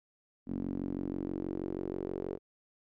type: tone with band-pass filter sweep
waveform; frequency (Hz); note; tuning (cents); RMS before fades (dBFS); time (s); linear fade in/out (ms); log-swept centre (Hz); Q
sawtooth; 46.25; F#1; 0; -37; 0.46-2.39; 50; 250 to 410; 3.9
effects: none